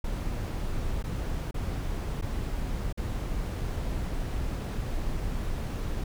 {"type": "noise with dropouts", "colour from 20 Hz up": "brown", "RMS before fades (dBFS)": -31, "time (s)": [0.04, 6.04], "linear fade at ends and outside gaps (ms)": 5, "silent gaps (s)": [[1.027, 1.039], [1.511, 1.542], [2.213, 2.222], [2.927, 2.974]], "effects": []}